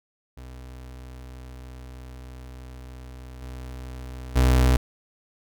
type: tone with level steps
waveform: 35% pulse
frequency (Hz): 63.2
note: B1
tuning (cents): +41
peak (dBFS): -37 / -33 / -14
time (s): 0.37-4.77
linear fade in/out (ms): 5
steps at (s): 3.41 / 4.35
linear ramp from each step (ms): 20
effects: none